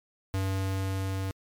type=tone with level ramp; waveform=square; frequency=96 Hz; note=G2; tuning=36 cents flat; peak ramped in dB=-27 to -30 dBFS; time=0.34-1.31 s; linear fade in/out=0 ms; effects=MP3 96 kbps